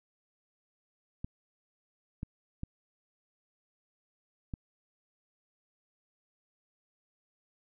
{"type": "clicks", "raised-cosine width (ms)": 5, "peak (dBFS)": -24, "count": 4, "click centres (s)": [1.245, 2.231, 2.634, 4.538], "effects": []}